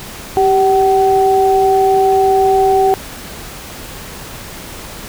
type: tone pair together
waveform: sine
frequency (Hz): 390.6 / 759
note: G4 / F#5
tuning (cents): -6 / +44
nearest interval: octave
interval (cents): 1150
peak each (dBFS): -11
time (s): 0.37-2.94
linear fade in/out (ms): 0
effects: pink hiss -30 dBFS RMS until 5.08 s